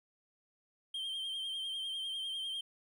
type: tone with vibrato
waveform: triangle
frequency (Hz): 3167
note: G7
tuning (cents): +17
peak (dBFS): -35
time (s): 0.94-2.61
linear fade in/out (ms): 5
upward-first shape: triangle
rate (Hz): 10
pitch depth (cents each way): 51
effects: none